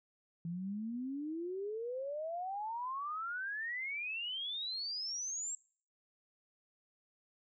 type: exponential sweep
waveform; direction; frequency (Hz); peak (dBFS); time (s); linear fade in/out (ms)
sine; up; 164.7 to 7640; -37; 0.45-5.55; 2
effects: noise-tail reverb RT60 0.5 s tail -24 dB re dry